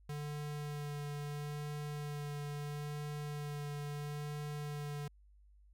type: tone with vibrato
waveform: square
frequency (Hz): 146.83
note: D3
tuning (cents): 0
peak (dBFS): -40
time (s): 0.09-5.08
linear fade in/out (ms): 5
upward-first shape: sine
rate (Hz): 0.75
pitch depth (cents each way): 13
effects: added 50 Hz sine -60 dBFS peak until 5.73 s